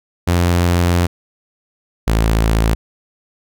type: tone pair in turn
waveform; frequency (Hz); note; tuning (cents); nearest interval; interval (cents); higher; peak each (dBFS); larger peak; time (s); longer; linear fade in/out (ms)
sawtooth; 87.31 / 55.15; F2 / A1; 0 / +5; minor sixth; 795; first; -8; neither; 0.27-1.07 / 2.07-2.75; first; 10
effects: none